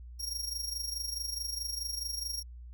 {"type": "tone with amplitude modulation", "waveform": "sawtooth", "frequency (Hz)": 5588, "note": "F8", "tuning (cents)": 0, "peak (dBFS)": -29, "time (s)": [0.19, 2.43], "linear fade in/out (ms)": 20, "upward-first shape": "sine", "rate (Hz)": 24.7, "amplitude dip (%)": 70, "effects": ["added 60 Hz sine -44 dBFS peak until 2.73 s"]}